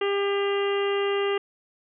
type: harmonic tone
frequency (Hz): 400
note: G4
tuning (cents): +35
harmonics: 1 / 2 / 3 / 4 / 5 / 6 / 7 / 8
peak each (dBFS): -23 / -35 / -33 / -39 / -35 / -43 / -34 / -42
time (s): 0.01-1.38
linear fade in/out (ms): 5
effects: none